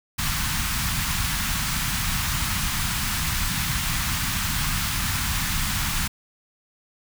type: band-stop noise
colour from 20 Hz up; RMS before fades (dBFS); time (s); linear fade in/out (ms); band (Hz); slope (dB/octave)
pink; -25; 0.18-6.08; 10; 210 to 1000; 24
effects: none